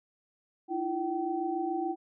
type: tone cluster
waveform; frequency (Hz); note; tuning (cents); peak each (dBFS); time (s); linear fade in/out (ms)
sine; 313.4 / 340.4 / 768; D#4 / F4 / G5; +13 / -44 / -36; -36 / -32 / -33; 0.68-1.96; 50
effects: none